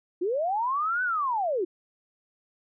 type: linear two-way sweep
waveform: sine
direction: up then down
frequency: 329.6 to 1521 to 329.6 Hz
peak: -24 dBFS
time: 0.21-1.65 s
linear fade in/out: 10 ms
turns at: 1.03 s
effects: none